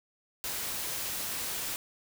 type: noise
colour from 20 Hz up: white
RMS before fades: -35 dBFS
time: 0.44-1.76 s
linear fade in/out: 0 ms
effects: none